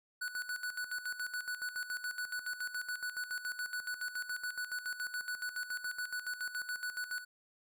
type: tone with tremolo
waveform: square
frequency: 1480 Hz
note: F#6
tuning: in tune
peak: -36 dBFS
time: 0.21-7.25 s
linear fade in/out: 10 ms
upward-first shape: square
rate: 7.1 Hz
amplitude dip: 70%
effects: none